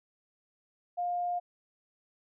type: tone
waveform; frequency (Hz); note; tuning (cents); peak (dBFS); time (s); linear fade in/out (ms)
sine; 707; F5; +21; -29; 0.97-1.4; 20
effects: none